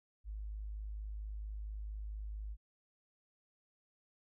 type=tone; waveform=sine; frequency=52.2 Hz; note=G#1; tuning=10 cents sharp; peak=-40 dBFS; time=0.24-2.57 s; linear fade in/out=50 ms; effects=none